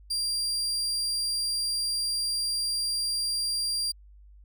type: tone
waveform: 35% pulse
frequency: 4760 Hz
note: D8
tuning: 22 cents sharp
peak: -25 dBFS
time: 0.1-3.92 s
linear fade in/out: 10 ms
effects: added 50 Hz sine -49 dBFS peak until 4.44 s